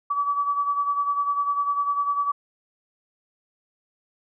sine beating tone pair, 1145 / 1155 Hz, D6 / D6, -44 / -29 cents, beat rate 10 Hz, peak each -22 / -29 dBFS, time 0.1-2.32 s, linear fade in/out 10 ms, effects none

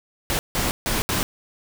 pink noise bursts at uneven times, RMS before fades -23 dBFS, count 4, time 0.3-0.39 / 0.55-0.71 / 0.86-1.02 / 1.09-1.23 s, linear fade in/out 0 ms, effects none

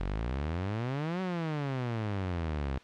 sawtooth exponential two-way sweep, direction up then down, 43.65 to 190 to 64.6 Hz, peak -27 dBFS, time 0-2.78 s, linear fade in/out 0 ms, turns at 1.21 s, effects white hiss -56 dBFS RMS until 2.83 s + low-pass 3000 Hz 12 dB/octave

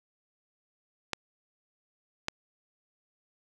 clicks, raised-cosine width 0.2 ms, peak -12 dBFS, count 2, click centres 1.133 / 2.284 s, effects none

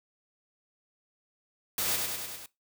white noise with echo, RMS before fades -30 dBFS, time 1.78-1.96 s, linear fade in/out 2 ms, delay 100 ms, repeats 5, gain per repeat -3 dB, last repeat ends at 2.46 s, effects noise-tail reverb RT60 0.2 s tail -20 dB re dry

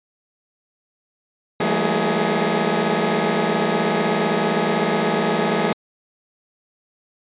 15% pulse tone cluster, 166.1 / 193.8 / 213.3 / 229.1 / 418.2 Hz, E3 / G3 / G#3 / A#3 / G#4, +13 / -20 / +46 / -30 / +12 cents, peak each -18 dBFS, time 1.6-5.73 s, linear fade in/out 5 ms, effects resampled to 8000 Hz

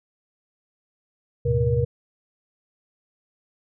sine tone cluster, 78 / 109.4 / 127.2 / 475.3 Hz, D#2 / A2 / C3 / A#4, +5 / -9 / -48 / +34 cents, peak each -27 / -25 / -22 / -23 dBFS, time 1.45-1.85 s, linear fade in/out 10 ms, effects none

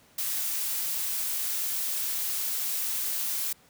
blue noise, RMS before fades -30 dBFS, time 0.18-3.53 s, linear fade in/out 5 ms, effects pink hiss -59 dBFS RMS until 3.69 s + high-pass 80 Hz 12 dB/octave

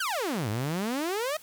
sawtooth exponential two-way sweep, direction down then up, 1636 to 100.4 to 644 Hz, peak -24 dBFS, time 0-1.37 s, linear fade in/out 5 ms, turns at 0.49 s, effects white hiss -52 dBFS RMS until 1.42 s

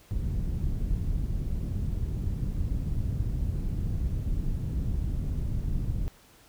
pink low-pass noise, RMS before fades -29 dBFS, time 0.11-6.08 s, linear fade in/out 0 ms, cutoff 140 Hz, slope 12 dB/octave, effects pink hiss -57 dBFS RMS until 6.48 s

